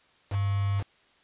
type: tone with quantisation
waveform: sine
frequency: 99.6 Hz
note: G2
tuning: 28 cents sharp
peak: -24 dBFS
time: 0.3-0.84 s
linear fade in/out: 50 ms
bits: 6
effects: white hiss -62 dBFS RMS until 1.23 s + resampled to 8000 Hz